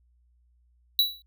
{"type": "tone with exponential decay", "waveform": "square", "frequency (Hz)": 3927, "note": "B7", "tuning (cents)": -11, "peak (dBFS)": -16, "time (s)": [0.99, 1.22], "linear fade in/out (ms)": 1, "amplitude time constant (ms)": 50, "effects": ["added 60 Hz sine -61 dBFS peak until 1.26 s"]}